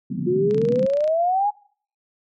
pink band-pass noise, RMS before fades -26 dBFS, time 0.1-0.86 s, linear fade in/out 5 ms, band 140 to 260 Hz, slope 48 dB/octave
sine exponential sweep, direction up, 350 to 845 Hz, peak -17 dBFS, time 0.26-1.51 s, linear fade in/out 20 ms
click train, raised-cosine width 0.2 ms, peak -22 dBFS, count 17, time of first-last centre 0.51-1.077 s, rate 28.2 Hz
effects noise-tail reverb RT60 0.5 s tail -23 dB re dry

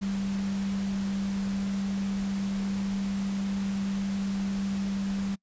sine tone in noise, 196.4 Hz, G3, 4 cents sharp, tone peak -27 dBFS, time 0.01-5.36 s, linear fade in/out 20 ms, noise pink, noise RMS -42 dBFS, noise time 0.01-5.36 s, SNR +12 dB, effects noise-tail reverb RT60 0.1 s tail -26 dB re dry + resampled to 16000 Hz

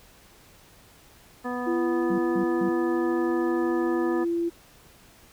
harmonic tone, 246.9 Hz, B3, in tune, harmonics 1 / 2 / 3 / 4 / 5 / 7, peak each -31 / -34 / -36 / -37 / -38 / -39 dBFS, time 1.44-4.25 s, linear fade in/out 20 ms
sine tone, 339.7 Hz, F4, 48 cents flat, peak -23 dBFS, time 1.66-4.5 s, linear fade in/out 20 ms
sine tone bursts, 192.2 Hz, G3, 34 cents flat, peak -27 dBFS, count 3, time 2.1-2.692 s, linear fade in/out 5 ms, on 84 ms, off 170 ms
effects pink hiss -54 dBFS RMS until 5.32 s

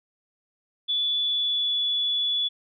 sine tone with pitch glide, 3451 to 3427 Hz, A7 to A7, -34 to -46 cents, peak -22 dBFS, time 0.88-2.49 s, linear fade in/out 20 ms, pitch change -12 cents, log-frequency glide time 1.17-1.78 s, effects none

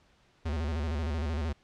square tone with vibrato, 77 Hz, D#2, 17 cents flat, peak -30 dBFS, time 0.45-1.53 s, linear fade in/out 10 ms, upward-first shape square, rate 13 Hz, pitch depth 110 cents each way, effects pink hiss -65 dBFS RMS until 1.63 s + low-pass 5000 Hz 12 dB/octave

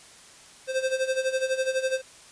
square tone with tremolo, 523.3 Hz, C5, in tune, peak -22 dBFS, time 0.67-2.02 s, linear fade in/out 50 ms, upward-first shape sine, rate 12 Hz, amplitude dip 75%, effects white hiss -50 dBFS RMS until 2.31 s + resampled to 22050 Hz

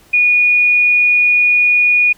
sine tone, 2453 Hz, D#7, 25 cents flat, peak -8 dBFS, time 0.13-2.13 s, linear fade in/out 10 ms, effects pink hiss -48 dBFS RMS until 2.17 s

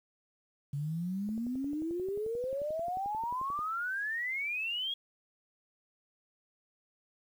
sine exponential sweep, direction up, 138.59 to 3322 Hz, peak -32 dBFS, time 0.73-4.94 s, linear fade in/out 5 ms
click train, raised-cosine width 2 ms, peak -35 dBFS, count 27, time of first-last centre 1.29-3.591 s, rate 11.3 Hz
effects 10-bit

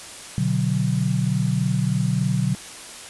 sine chord, B minor, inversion none, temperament equal, 123.47 / 146.83 / 185 Hz, B2 / D3 / F#3, 0 / 0 / 0 cents, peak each -23 dBFS, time 0.38-2.55 s, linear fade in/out 0 ms, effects white hiss -38 dBFS RMS until 3.09 s + resampled to 24000 Hz

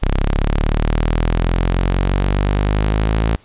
sawtooth linear sweep, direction up, 32.7 to 55.4 Hz, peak -10 dBFS, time 0.02-3.36 s, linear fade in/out 0 ms, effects pink hiss -50 dBFS RMS until 3.44 s + resampled to 8000 Hz

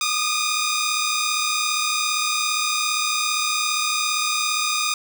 10% pulse tone pair together, 1207 / 1244.5 Hz, D6 / D#6, +47 / 0 cents, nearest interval minor second, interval 53 cents, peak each -15 dBFS, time 0.01-4.94 s, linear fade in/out 2 ms, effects none

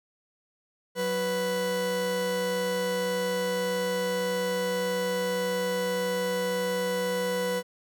40% pulse tone pair together, 185.21 / 493.9 Hz, F#3 / B4, +2 / 0 cents, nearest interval octave + perfect fourth, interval 1698 cents, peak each -33 / -26 dBFS, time 0.95-7.63 s, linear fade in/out 50 ms, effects none

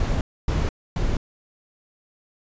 brown noise bursts, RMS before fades -22 dBFS, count 3, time 0-1.17 s, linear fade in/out 2 ms, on 210 ms, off 270 ms, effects resampled to 16000 Hz

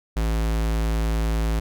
square tone, 55 Hz, A1, in tune, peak -21 dBFS, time 0.16-1.6 s, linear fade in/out 10 ms, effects none

